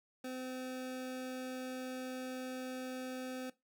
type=tone; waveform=25% pulse; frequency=256.6 Hz; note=C4; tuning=34 cents flat; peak=-37 dBFS; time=0.24-3.5 s; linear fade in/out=5 ms; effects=noise-tail reverb RT60 0.2 s tail -18 dB re dry